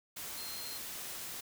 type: tone in noise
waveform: sine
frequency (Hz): 4186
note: C8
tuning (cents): 0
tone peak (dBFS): -45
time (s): 0.37-0.78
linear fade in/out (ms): 10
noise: white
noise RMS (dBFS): -43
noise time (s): 0.16-1.41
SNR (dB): -5
effects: none